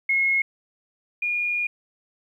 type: tone pair in turn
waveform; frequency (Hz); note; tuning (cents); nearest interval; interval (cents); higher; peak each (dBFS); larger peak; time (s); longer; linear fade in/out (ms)
sine; 2166 / 2431; C#7 / D#7; -41 / -41; major second; 200; second; -18 / -22; first; 0.09-0.42 / 1.22-1.67; second; 5
effects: 10-bit